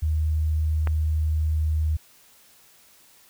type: tone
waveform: sine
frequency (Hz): 77.78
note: D#2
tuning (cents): 0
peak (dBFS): -20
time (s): 0.02-1.97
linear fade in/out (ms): 10
type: click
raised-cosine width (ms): 0.5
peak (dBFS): -16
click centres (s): 0.873
effects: white hiss -55 dBFS RMS until 3.29 s